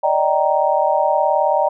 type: chord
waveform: sine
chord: Eb major seventh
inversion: third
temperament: just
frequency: 583.4 / 622.3 / 777.8 / 933.4 Hz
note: D5 / Eb5 / G5 / Bb5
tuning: -12 / 0 / -14 / +2 cents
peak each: -19 dBFS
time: 0.03-1.69 s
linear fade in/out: 10 ms
effects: none